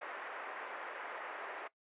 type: band-pass noise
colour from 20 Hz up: white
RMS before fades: -45 dBFS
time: 0.01-1.68 s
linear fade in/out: 10 ms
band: 410 to 1900 Hz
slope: 24 dB/octave
effects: noise-tail reverb RT60 0.1 s tail -18 dB re dry + resampled to 8000 Hz